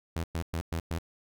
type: tone bursts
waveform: sawtooth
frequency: 82.41 Hz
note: E2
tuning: in tune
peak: -26 dBFS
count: 5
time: 0.16-0.985 s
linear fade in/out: 0 ms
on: 77 ms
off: 110 ms
effects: none